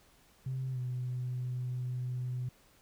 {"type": "tone with pitch glide", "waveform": "sine", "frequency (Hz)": [130.81, 125.34], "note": ["C3", "B2"], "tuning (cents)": [0, 26], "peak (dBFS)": -32, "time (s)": [0.46, 2.49], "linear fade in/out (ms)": 5, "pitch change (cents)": -74, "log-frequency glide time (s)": [0.71, 0.79], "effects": ["tanh soft clip ceiling -29 dBFS", "pink hiss -64 dBFS RMS until 2.81 s"]}